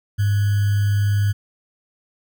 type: tone with sample-and-hold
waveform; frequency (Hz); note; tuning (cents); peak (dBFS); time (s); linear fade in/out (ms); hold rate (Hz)
sine; 101.7; G#2; -36; -15; 0.18-1.33; 20; 1575
effects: none